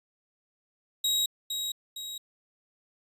sawtooth tone with echo, 3814 Hz, A#7, 39 cents sharp, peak -21 dBFS, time 1.04-1.26 s, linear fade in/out 5 ms, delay 460 ms, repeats 2, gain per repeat -6 dB, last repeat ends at 2.18 s, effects resampled to 32000 Hz

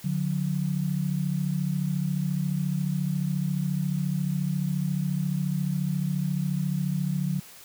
sine tone pair together, 146.83 / 181.1 Hz, D3 / F#3, 0 / -37 cents, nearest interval major third, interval 363 cents, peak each -27 dBFS, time 0.04-7.4 s, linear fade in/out 10 ms, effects white hiss -48 dBFS RMS until 7.64 s

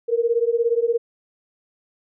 sine beating tone pair, 459 / 476 Hz, A#4 / A#4, -27 / +36 cents, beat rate 17 Hz, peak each -20 dBFS, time 0.08-0.98 s, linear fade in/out 20 ms, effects none

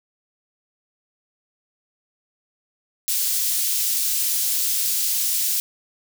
white high-pass noise, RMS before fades -22 dBFS, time 3.08-5.6 s, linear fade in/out 0 ms, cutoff 4300 Hz, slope 12 dB/octave, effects none

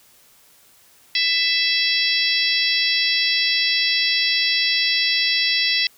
harmonic tone with a mistuned harmonic, 665 Hz, E5, 15 cents sharp, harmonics 3 / 4 / 5 / 6 / 7 / 8, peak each -24 / -24 / -24 / -24 / -24 / -24 dBFS, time 1.15-5.87 s, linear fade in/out 2 ms, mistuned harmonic 4, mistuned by -20 cents, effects white hiss -53 dBFS RMS until 5.97 s

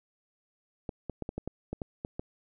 clicks, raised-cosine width 2 ms, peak -21 dBFS, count 10, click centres 0.892 / 1.097 / 1.223 / 1.291 / 1.38 / 1.476 / 1.73 / 1.818 / 2.049 / 2.195 s, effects none

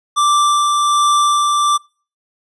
square tone with tremolo, 1174.7 Hz, D6, in tune, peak -11 dBFS, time 0.16-1.78 s, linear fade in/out 20 ms, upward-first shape sine, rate 1.3 Hz, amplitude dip 25%, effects noise-tail reverb RT60 0.4 s tail -26 dB re dry + resampled to 24000 Hz

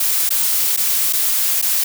blue noise with dropouts, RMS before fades -17 dBFS, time 0-1.84 s, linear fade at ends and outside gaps 5 ms, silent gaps 0.292-0.304 / 0.765-0.773 / 1.127-1.132 / 1.616-1.624 s, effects none

